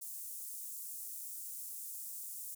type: high-pass noise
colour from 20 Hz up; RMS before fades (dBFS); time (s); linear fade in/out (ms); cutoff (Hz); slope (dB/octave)
pink; -45; 0.01-2.55; 10; 8200; 24
effects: none